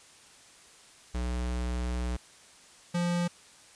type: tone pair in turn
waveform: square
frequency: 61.1 / 174.32 Hz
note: B1 / F3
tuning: -18 / -3 cents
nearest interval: octave + tritone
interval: 1815 cents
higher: second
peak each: -30 / -27 dBFS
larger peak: second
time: 1.14-2.17 / 2.94-3.28 s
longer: first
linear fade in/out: 10 ms
effects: white hiss -55 dBFS RMS until 3.75 s + resampled to 22050 Hz